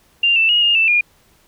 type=tone with pitch steps; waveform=sine; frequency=2789 / 2662 / 2879 / 2833 / 2656 / 2424 Hz; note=F7 / E7 / F#7 / F7 / E7 / D#7; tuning=-3 / +16 / -48 / +24 / +12 / -46 cents; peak=-11 dBFS; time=0.23-1.01 s; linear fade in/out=5 ms; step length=130 ms; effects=pink hiss -55 dBFS RMS until 1.47 s